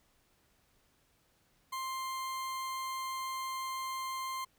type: tone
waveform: 40% pulse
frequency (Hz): 1051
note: C6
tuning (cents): +7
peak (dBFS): -35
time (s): 1.72-4.45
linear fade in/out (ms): 10
effects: pink hiss -71 dBFS RMS until 4.58 s